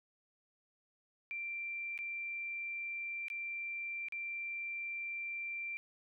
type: tone with dropouts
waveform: sine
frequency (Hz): 2358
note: D7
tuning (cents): +6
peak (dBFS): -38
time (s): 1.31-5.77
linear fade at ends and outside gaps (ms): 0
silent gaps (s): 1.977-1.989 / 3.283-3.301 / 4.085-4.123
effects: none